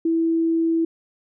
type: tone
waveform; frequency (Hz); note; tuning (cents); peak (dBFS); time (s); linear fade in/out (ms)
sine; 328.8; E4; -4; -17; 0.05-0.85; 5
effects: none